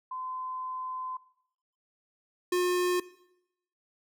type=tone pair in turn; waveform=sine / square; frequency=1026 / 358.7 Hz; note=C6 / F4; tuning=-34 / +46 cents; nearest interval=octave + tritone; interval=1820 cents; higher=first; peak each=-34 / -25 dBFS; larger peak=second; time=0.11-1.17 / 2.52-3 s; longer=first; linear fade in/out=5 ms; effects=noise-tail reverb RT60 0.8 s tail -19 dB re dry